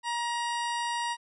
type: harmonic tone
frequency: 947 Hz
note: A#5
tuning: 27 cents sharp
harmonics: 1 / 2 / 3 / 4 / 5 / 6 / 8 / 9 / 10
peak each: -30 / -36 / -40 / -42 / -44 / -46 / -48 / -49 / -50 dBFS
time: 0.03-1.17 s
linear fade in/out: 50 ms
effects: none